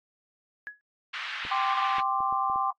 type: tone with exponential decay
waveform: sine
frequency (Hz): 1682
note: G#6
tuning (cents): +22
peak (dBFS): -31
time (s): 0.67-0.81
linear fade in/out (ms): 0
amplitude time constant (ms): 29
type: band-pass noise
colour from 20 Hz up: pink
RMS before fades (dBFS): -36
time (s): 1.13-2.01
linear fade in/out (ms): 10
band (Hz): 1300 to 3400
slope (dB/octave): 24
type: clicks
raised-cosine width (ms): 2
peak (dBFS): -32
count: 6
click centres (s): 1.451 / 1.984 / 2.205 / 2.326 / 2.499 / 2.559
type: chord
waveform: sine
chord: G suspended fourth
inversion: none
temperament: just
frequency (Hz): 784 / 1045.3 / 1176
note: G5 / C6 / D6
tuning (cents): 0 / -2 / +2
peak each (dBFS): -29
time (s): 1.51-2.71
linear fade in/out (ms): 5
effects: noise-tail reverb RT60 0.1 s tail -24 dB re dry + AAC 32 kbps